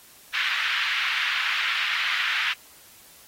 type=band-pass noise; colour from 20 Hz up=white; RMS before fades=-26 dBFS; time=0.33-2.54 s; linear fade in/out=20 ms; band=1400 to 3000 Hz; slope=24 dB/octave; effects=white hiss -51 dBFS RMS until 3.27 s + AAC 48 kbps